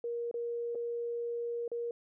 sine tone with dropouts, 471.9 Hz, A#4, 21 cents sharp, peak -33 dBFS, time 0.04-1.91 s, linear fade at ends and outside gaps 2 ms, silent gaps 0.313-0.341 / 0.749-0.754 / 1.679-1.716 s, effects none

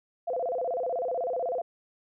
sine tone with vibrato, 587.3 Hz, D5, in tune, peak -27 dBFS, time 0.27-1.62 s, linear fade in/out 10 ms, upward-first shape square, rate 16 Hz, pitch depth 260 cents each way, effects none

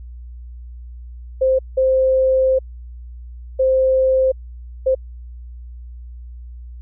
sine tone bursts at uneven times, 523.3 Hz, C5, in tune, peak -12 dBFS, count 4, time 1.41-1.59 / 1.77-2.59 / 3.59-4.32 / 4.86-4.95 s, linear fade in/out 10 ms, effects added 60 Hz sine -32 dBFS peak until 6.81 s

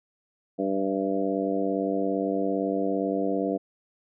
harmonic tone with a mistuned harmonic, 97.6 Hz, G2, 7 cents flat, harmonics 2 / 3 / 4 / 5 / 6 / 7, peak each -32 / -28 / -32 / -30 / -35 / -32 dBFS, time 0.58-3.58 s, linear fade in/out 20 ms, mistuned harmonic 7, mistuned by -19 cents, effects none

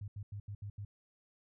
sine tone bursts at uneven times, 101.9 Hz, G#2, 32 cents flat, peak -40 dBFS, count 6, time 0.01-0.08 / 0.16-0.23 / 0.32-0.4 / 0.48-0.55 / 0.62-0.7 / 0.78-0.85 s, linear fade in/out 5 ms, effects none

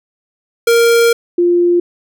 square / sine tone pair in turn, 466.2 / 349.3 Hz, A#4 / F4, 0 / 0 cents, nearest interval perfect fourth, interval 500 cents, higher first, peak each -8 dBFS, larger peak neither, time 0.67-1.13 / 1.38-1.8 s, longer first, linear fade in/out 5 ms, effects none

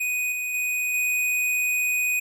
square tone with level steps, 2489 Hz, D#7, in tune, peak -24 / -27 / -24 / -22 dBFS, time 0-2.2 s, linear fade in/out 10 ms, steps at 0.32 / 0.54 / 0.94 s, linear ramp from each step 2 ms, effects none

